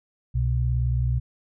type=tone pair together; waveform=sine; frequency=65.01 / 123.47 Hz; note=C2 / B2; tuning=-11 / 0 cents; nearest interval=major seventh; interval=1111 cents; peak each=-23 dBFS; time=0.34-1.2 s; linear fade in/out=20 ms; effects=none